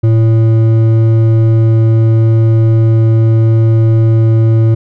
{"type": "tone with hard clipping", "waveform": "sine", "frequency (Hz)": 112.4, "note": "A2", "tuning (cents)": 37, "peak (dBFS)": -7, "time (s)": [0.03, 4.75], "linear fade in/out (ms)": 10, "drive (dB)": 8, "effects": []}